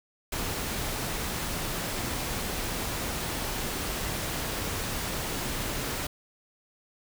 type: noise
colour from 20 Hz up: pink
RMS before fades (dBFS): -32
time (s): 0.32-6.07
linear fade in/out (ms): 5
effects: none